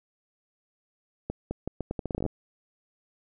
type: accelerating click train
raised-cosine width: 2 ms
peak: -17 dBFS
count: 15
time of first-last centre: 1.3-2.263 s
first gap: 210 ms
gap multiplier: 0.79
effects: none